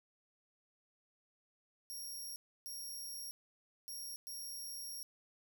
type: tone bursts at uneven times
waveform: 15% pulse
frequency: 5588 Hz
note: F8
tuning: in tune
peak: -38 dBFS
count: 4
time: 1.9-2.36 / 2.66-3.31 / 3.88-4.16 / 4.27-5.03 s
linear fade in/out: 0 ms
effects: none